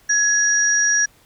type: tone pair together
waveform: sine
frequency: 1684 / 5725 Hz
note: G#6 / F8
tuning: +24 / +42 cents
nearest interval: octave + major sixth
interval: 2118 cents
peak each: -17 dBFS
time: 0.09-1.06 s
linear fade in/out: 10 ms
effects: pink hiss -54 dBFS RMS until 1.25 s